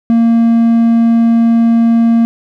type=tone; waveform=triangle; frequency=230.6 Hz; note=A#3; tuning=19 cents flat; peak=-4 dBFS; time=0.1-2.25 s; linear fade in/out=0 ms; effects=none